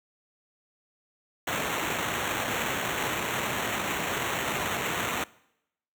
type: noise with sample-and-hold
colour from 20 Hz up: white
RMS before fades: -30 dBFS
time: 1.47-5.24 s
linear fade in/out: 5 ms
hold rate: 4900 Hz
effects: noise-tail reverb RT60 0.8 s tail -22 dB re dry + high-pass 80 Hz 12 dB/octave